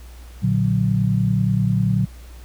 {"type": "chord", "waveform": "sine", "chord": "Bb augmented", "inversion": "none", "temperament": "equal", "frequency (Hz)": [116.54, 146.83, 185], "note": ["Bb2", "D3", "F#3"], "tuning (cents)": [0, 0, 0], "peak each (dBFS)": [-19, -22, -20], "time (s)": [0.42, 2.06], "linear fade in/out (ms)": 20, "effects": ["added 60 Hz sine -37 dBFS peak until 2.44 s", "pink hiss -49 dBFS RMS until 2.44 s"]}